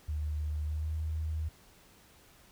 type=tone with pitch glide; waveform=sine; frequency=75.6 to 78.54 Hz; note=D#2 to D#2; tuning=-49 to +17 cents; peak=-31 dBFS; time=0.08-1.49 s; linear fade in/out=10 ms; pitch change=+66 cents; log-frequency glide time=0.63-0.95 s; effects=pink hiss -60 dBFS RMS until 2.51 s